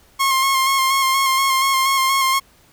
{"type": "tone with vibrato", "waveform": "sawtooth", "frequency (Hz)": 1073, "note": "C6", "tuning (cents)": 43, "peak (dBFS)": -11, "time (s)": [0.19, 2.4], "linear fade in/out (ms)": 20, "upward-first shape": "square", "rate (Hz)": 4.2, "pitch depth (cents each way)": 24, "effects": ["pink hiss -53 dBFS RMS until 2.72 s"]}